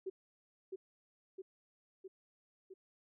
sine tone with echo, 380 Hz, F#4, 46 cents sharp, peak -37 dBFS, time 0.06-0.1 s, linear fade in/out 10 ms, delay 660 ms, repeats 4, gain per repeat -3 dB, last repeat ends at 2.74 s, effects none

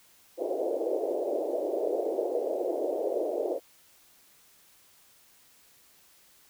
white band-pass noise, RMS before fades -30 dBFS, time 0.37-3.6 s, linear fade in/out 50 ms, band 340 to 630 Hz, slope 48 dB/octave, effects white hiss -60 dBFS RMS until 6.49 s

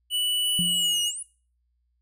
square tone with pitch glide, 2960 to 2881 Hz, F#7 to F#7, 0 to -47 cents, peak -23 dBFS, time 0.1-1.13 s, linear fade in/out 50 ms, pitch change -47 cents, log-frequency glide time 0.59-0.98 s
sine exponential two-way sweep, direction down then up, 11175 to 5790 to 10450 Hz, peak -32 dBFS, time 0.45-1.23 s, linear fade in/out 5 ms, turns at 1.03 s
sine tone with exponential decay, 177.6 Hz, F3, 29 cents sharp, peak -23 dBFS, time 0.59-1.05 s, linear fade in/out 0 ms, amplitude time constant 100 ms
effects noise-tail reverb RT60 0.4 s tail -19 dB re dry + added 60 Hz sine -68 dBFS peak until 2.01 s

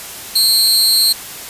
sawtooth tone with amplitude modulation, 4225 Hz, C8, 16 cents sharp, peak -3 dBFS, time 0.35-1.13 s, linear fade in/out 10 ms, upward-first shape sine, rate 221 Hz, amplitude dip 85%, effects white hiss -30 dBFS RMS until 1.49 s + resampled to 32000 Hz

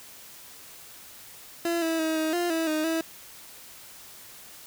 30% pulse tone with pitch steps, 338.9 / 326.2 / 318.3 / 315.2 / 349.2 / 325.6 / 309.9 / 325.4 Hz, E4 / E4 / D#4 / D#4 / F4 / E4 / D#4 / E4, +48 / -18 / +39 / +23 / 0 / -21 / -7 / -22 cents, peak -22 dBFS, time 1.65-3.01 s, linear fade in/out 2 ms, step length 170 ms, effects white hiss -47 dBFS RMS until 4.66 s

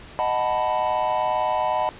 triangle chord, B dominant seventh, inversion first, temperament equal, 622.3 / 740 / 880 / 987.8 Hz, D#5 / F#5 / A5 / B5, 0 / 0 / 0 / 0 cents, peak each -24 dBFS, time 0.19-1.89 s, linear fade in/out 0 ms, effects pink hiss -43 dBFS RMS until 1.99 s + resampled to 8000 Hz

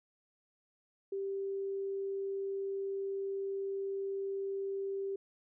sine tone, 392 Hz, G4, in tune, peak -34 dBFS, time 1.12-5.16 s, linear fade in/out 5 ms, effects none

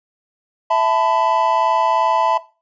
triangle chord, E suspended fourth, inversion none, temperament equal with one note detuned, 659.3 / 880 / 1002.7 Hz, E5 / A5 / B5, 0 / 0 / +26 cents, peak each -16 dBFS, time 0.7-2.38 s, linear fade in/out 10 ms, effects noise-tail reverb RT60 0.3 s tail -17 dB re dry + resampled to 16000 Hz

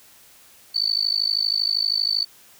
sine tone with amplitude modulation, 4507 Hz, C#8, 28 cents sharp, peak -15 dBFS, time 0.74-2.25 s, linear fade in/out 20 ms, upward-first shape sine, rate 52.7 Hz, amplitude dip 100%, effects white hiss -51 dBFS RMS until 2.59 s

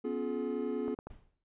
triangle chord, C# dominant seventh, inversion third, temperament equal with one note detuned, 246.9 / 277.2 / 349.2 / 424.8 Hz, B3 / C#4 / E#4 / G#4, 0 / 0 / 0 / +39 cents, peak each -35 / -37 / -38 / -34 dBFS, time 0.04-0.95 s, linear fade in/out 10 ms
clicks, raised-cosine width 1 ms, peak -29 dBFS, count 3, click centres 0.881 / 0.989 / 1.07 s
brown noise with exponential decay, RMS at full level -47 dBFS, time 1.1-1.44 s, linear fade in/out 5 ms, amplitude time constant 72 ms
effects resampled to 8000 Hz

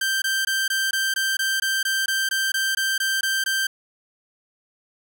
sawtooth tone bursts, 1568 Hz, G6, in tune, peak -17 dBFS, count 16, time 0.01-3.67 s, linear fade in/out 5 ms, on 210 ms, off 20 ms, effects none

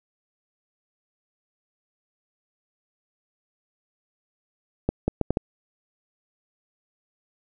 accelerating click train, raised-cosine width 2 ms, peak -8 dBFS, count 5, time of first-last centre 4.89-5.371 s, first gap 190 ms, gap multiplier 0.7, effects none

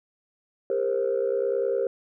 sine tone cluster, 399.7 / 469 / 530 Hz, G4 / A#4 / C5, +34 / +11 / +22 cents, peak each -26 dBFS, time 0.7-1.87 s, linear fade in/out 2 ms, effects tanh soft clip ceiling -16 dBFS

